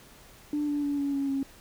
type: tone with pitch steps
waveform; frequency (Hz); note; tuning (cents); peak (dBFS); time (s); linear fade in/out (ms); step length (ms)
sine; 295.7 / 291 / 286.3 / 281.7 / 277.2 / 272.7; D4 / D4 / D4 / C#4 / C#4 / C#4; +12 / -16 / -44 / +28 / 0 / -28; -25; 0.53-1.43; 2; 150
effects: tanh soft clip ceiling -21 dBFS + pink hiss -53 dBFS RMS until 1.6 s